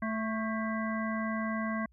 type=harmonic tone with a mistuned harmonic; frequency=220 Hz; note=A3; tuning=in tune; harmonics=1 / 3 / 5 / 7 / 9; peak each=-32 / -39 / -38 / -41 / -41 dBFS; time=0.02-1.86 s; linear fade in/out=5 ms; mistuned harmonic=7; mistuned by=+62 cents; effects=added 60 Hz sine -60 dBFS peak until 1.92 s